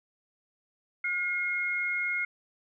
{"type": "tone pair together", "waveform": "sine", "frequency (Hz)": [1432, 2148], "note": ["F6", "C7"], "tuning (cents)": [43, 45], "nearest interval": "perfect fifth", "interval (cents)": 702, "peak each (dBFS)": [-34, -28], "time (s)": [1.04, 2.25], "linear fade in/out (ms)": 5, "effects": []}